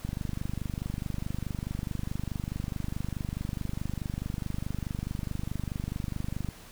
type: click train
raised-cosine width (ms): 5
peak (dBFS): -20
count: 160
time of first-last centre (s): 0.05-6.487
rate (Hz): 24.7
effects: pink hiss -50 dBFS RMS until 6.71 s